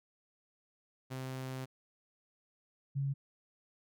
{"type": "tone pair in turn", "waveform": ["sawtooth", "sine"], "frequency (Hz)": [130.6, 138.37], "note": ["C3", "C#3"], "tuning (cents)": [-3, -3], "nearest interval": "minor second", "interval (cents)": 100, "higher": "second", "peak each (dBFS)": [-35, -31], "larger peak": "second", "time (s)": [[1.1, 1.66], [2.95, 3.14]], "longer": "first", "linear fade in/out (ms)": 20, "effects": []}